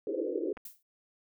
pink band-pass noise, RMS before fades -33 dBFS, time 0.07-0.53 s, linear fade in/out 2 ms, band 300 to 530 Hz, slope 96 dB/octave
clicks, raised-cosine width 0.5 ms, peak -32 dBFS, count 2, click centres 0.57 / 0.574 s
violet noise with exponential decay, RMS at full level -40 dBFS, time 0.65-0.83 s, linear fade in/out 5 ms, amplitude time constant 38 ms
effects none

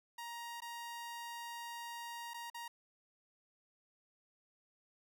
sawtooth tone with dropouts, 940 Hz, A#5, 14 cents sharp, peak -40 dBFS, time 0.18-2.68 s, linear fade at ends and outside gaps 5 ms, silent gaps 0.605-0.619 / 2.336-2.342 / 2.501-2.544 s, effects none

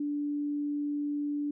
sine tone, 291.5 Hz, D4, 13 cents flat, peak -29 dBFS, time 0-1.51 s, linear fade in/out 5 ms, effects none

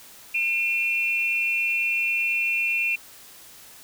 sine tone pair together, 2414 / 2696 Hz, D7 / E7, +47 / +38 cents, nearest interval major second, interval 191 cents, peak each -24 dBFS, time 0.34-2.96 s, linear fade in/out 10 ms, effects white hiss -47 dBFS RMS until 3.83 s

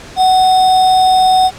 sine tone with sample-and-hold, 746 Hz, F#5, 14 cents sharp, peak -6 dBFS, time 0.16-1.51 s, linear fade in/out 50 ms, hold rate 4410 Hz, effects pink hiss -33 dBFS RMS until 1.58 s + low-pass 7000 Hz 12 dB/octave

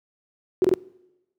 sine tone bursts, 370 Hz, F#4, in tune, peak -14 dBFS, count 3, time 0.62-0.738 s, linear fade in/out 0 ms, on 24 ms, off 23 ms, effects noise-tail reverb RT60 1.0 s tail -23 dB re dry + high-pass 100 Hz 12 dB/octave

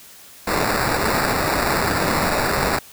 blue noise with sample-and-hold, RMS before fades -20 dBFS, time 0.47-2.79 s, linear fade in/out 5 ms, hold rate 3150 Hz, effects white hiss -44 dBFS RMS until 2.92 s

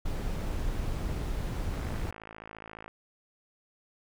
brown noise, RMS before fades -32 dBFS, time 0.05-2.11 s, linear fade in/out 10 ms
click train, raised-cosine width 0.5 ms, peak -28 dBFS, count 63, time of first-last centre 1.74-2.88 s, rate 54.4 Hz
effects none

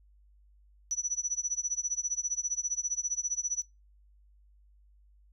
sine tone with tremolo, 5920 Hz, F#8, in tune, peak -26 dBFS, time 0.91-3.62 s, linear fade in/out 0 ms, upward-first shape sine, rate 15 Hz, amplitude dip 95%, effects noise-tail reverb RT60 0.2 s tail -20 dB re dry + added 50 Hz sine -58 dBFS peak until 5.32 s

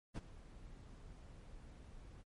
brown noise with ADSR envelope, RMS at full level -39 dBFS, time 0.14-2.24 s, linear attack 30 ms, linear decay 28 ms, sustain -16 dB, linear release 36 ms, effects MP3 48 kbps

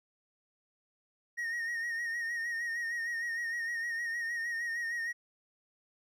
triangle tone with vibrato, 1864.7 Hz, A#6, in tune, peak -31 dBFS, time 1.37-5.13 s, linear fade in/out 20 ms, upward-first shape sine, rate 6.5 Hz, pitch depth 44 cents each way, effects none

